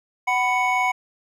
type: tone cluster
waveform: triangle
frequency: 749 / 993 / 2222 Hz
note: F#5 / B5 / C#7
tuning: +21 / +9 / +4 cents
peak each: -21 dBFS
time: 0.27-0.92 s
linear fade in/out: 10 ms
effects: none